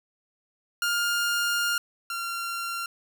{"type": "tone pair in turn", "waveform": "sawtooth", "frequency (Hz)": [1409, 1377.6], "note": ["F6", "F6"], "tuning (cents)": [15, -24], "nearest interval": "unison", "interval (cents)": 39, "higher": "first", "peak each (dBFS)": [-20, -26], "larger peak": "first", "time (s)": [[0.82, 1.78], [2.1, 2.86]], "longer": "first", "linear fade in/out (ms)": 2, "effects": []}